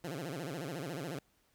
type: tone with vibrato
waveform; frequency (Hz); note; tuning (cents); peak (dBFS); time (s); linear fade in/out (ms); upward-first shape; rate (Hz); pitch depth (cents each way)
15% pulse; 153.7; D#3; -21; -32; 0.04-1.19; 2; sine; 14; 270
effects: pink hiss -72 dBFS RMS until 1.54 s